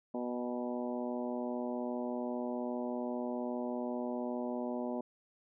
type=harmonic tone with a mistuned harmonic; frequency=122.5 Hz; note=B2; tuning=14 cents flat; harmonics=2 / 3 / 4 / 5 / 6 / 7 / 8; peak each=-37 / -42 / -44 / -41 / -48 / -48 / -50 dBFS; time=0.14-5.01 s; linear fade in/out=5 ms; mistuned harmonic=6; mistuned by=+38 cents; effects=none